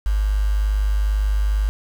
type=tone with quantisation; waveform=sine; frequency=51.1 Hz; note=G#1; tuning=27 cents flat; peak=-16 dBFS; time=0.06-1.69 s; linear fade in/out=0 ms; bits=6; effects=none